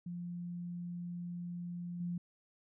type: tone with level steps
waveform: sine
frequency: 174.61 Hz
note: F3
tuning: in tune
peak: -39 / -35 dBFS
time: 0.06-2.18 s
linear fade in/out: 5 ms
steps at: 2 s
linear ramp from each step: 5 ms
effects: none